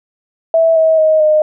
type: tone with pitch steps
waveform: sine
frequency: 655 / 641.1 / 627.6 / 614.3 Hz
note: E5 / E5 / D#5 / D#5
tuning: -11 / -48 / +15 / -22 cents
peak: -7 dBFS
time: 0.54-1.42 s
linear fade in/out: 2 ms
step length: 220 ms
effects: none